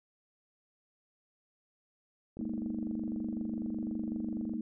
click train, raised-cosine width 2 ms, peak -33 dBFS, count 53, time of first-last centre 2.37-4.537 s, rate 24 Hz
sine chord, Ab suspended second, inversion none, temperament equal, 207.7 / 233.1 / 311.1 Hz, Ab3 / Bb3 / Eb4, 0 / 0 / 0 cents, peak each -39 / -36 / -39 dBFS, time 2.39-4.61 s, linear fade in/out 2 ms
effects none

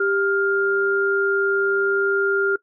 sine tone pair together, 394.2 / 1404.8 Hz, G4 / F6, +10 / +10 cents, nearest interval octave + minor seventh, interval 2200 cents, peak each -20 dBFS, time 0-2.56 s, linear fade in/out 5 ms, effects noise-tail reverb RT60 0.1 s tail -20 dB re dry

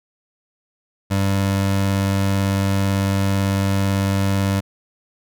25% pulse tone, 98 Hz, G2, in tune, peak -13 dBFS, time 1.1-4.61 s, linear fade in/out 20 ms, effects none

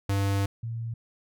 square / sine tone pair in turn, 99 / 114.94 Hz, G2 / A#2, +18 / -24 cents, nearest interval minor third, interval 258 cents, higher second, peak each -24 / -30 dBFS, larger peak first, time 0.09-0.46 / 0.63-0.94 s, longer first, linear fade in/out 5 ms, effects none

